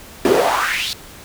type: noise with high-pass filter sweep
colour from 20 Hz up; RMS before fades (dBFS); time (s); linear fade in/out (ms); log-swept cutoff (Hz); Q
brown; -17; 0.25-0.93; 0; 310 to 4300; 4.1
effects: pink hiss -39 dBFS RMS until 1.24 s